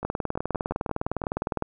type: two click trains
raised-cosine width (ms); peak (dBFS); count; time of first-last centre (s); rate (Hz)
1; -21 / -12; 8 / 32; 0.03-1.239 / 0.05-1.624; 5.79 / 19.7
effects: none